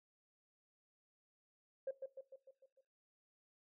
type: tone with echo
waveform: sine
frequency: 535 Hz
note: C5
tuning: 38 cents sharp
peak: -36 dBFS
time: 1.87-1.91 s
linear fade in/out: 5 ms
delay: 150 ms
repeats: 6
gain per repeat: -5 dB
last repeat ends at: 2.81 s
effects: noise-tail reverb RT60 0.4 s tail -20 dB re dry + tanh soft clip ceiling -34 dBFS